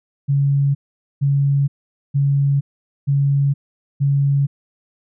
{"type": "tone bursts", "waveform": "sine", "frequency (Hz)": 140.1, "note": "C#3", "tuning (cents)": 19, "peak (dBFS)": -13, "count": 5, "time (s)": [0.28, 4.47], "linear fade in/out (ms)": 20, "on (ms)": 470, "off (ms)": 460, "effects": []}